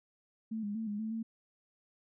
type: tone with pitch steps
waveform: sine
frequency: 221.4 / 205.2 / 223.3 / 206.7 / 219.8 / 224.8 Hz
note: A3 / G#3 / A3 / G#3 / A3 / A3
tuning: +11 / -21 / +26 / -8 / -2 / +37 cents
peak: -34 dBFS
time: 0.51-1.23 s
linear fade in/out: 10 ms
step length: 120 ms
effects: none